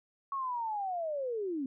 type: linear sweep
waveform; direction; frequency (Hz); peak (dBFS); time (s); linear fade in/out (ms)
sine; down; 1116 to 254.9; -32; 0.32-1.66; 2
effects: none